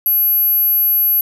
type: tone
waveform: sine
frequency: 11700 Hz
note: F#9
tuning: 21 cents flat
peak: -11 dBFS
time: 0.06-1.21 s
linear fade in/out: 2 ms
effects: 8-bit